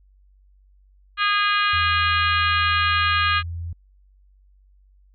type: harmonic tone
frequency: 410 Hz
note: G#4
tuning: 22 cents flat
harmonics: 3 / 4 / 5 / 6 / 7 / 8 / 9 / 10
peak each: -21 / -23 / -30 / -26 / -28 / -29 / -37 / -32 dBFS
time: 1.17-3.43 s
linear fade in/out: 50 ms
type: tone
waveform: sine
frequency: 84.6 Hz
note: E2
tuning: 45 cents sharp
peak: -27 dBFS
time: 1.73-3.73 s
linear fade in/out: 5 ms
effects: added 48 Hz sine -52 dBFS peak until 5.14 s